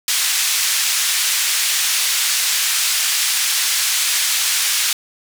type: band-pass noise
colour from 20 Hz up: white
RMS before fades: -18 dBFS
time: 0.08-4.93 s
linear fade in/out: 2 ms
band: 1800 to 8900 Hz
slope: 12 dB/octave
effects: none